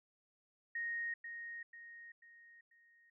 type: tone with echo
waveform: sine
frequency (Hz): 1864.7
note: A#6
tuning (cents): 0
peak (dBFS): -37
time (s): 0.75-1.14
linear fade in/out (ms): 5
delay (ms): 490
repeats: 4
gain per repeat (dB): -7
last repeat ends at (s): 3.1
effects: none